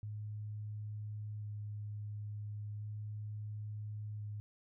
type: tone with vibrato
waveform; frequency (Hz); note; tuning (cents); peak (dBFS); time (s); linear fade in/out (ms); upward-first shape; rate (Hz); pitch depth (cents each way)
sine; 105.1; G#2; +21; -40; 0.03-4.4; 0; square; 0.36; 9
effects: none